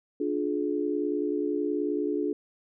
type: chord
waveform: sine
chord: D diminished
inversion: none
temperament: just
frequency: 293.7 / 352.4 / 422.9 Hz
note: D4 / F4 / Ab4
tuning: 0 / +16 / +31 cents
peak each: -29 / -31 / -30 dBFS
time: 0.2-2.33 s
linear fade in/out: 5 ms
effects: none